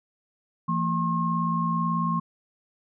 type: tone cluster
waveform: sine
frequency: 169.2 / 227.4 / 1074 Hz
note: E3 / A#3 / C6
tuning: +45 / -43 / +45 cents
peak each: -26 / -30 / -26 dBFS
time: 0.68-2.2 s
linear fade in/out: 10 ms
effects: none